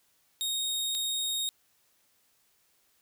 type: tone pair in turn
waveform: sawtooth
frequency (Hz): 3729 / 3729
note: A#7 / A#7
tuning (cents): 0 / 0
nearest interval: unison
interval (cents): 0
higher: neither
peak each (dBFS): -26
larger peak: neither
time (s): 0.41-0.95 / 0.95-1.49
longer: neither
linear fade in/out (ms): 0
effects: white hiss -69 dBFS RMS until 3.01 s